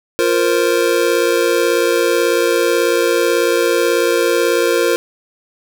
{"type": "chord", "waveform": "square", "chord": "F suspended fourth", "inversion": "none", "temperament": "just", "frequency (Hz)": [349.2, 465.6, 523.8], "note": ["F4", "Bb4", "C5"], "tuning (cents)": [0, -2, 2], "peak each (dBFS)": [-18, -16, -19], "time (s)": [0.19, 4.96], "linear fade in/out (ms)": 0, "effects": ["8-bit"]}